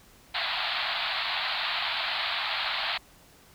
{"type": "band-pass noise", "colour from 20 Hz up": "white", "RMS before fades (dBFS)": -30, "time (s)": [0.34, 2.98], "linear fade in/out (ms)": 10, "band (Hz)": [630, 4400], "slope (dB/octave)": 96, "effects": ["pink hiss -56 dBFS RMS until 3.54 s"]}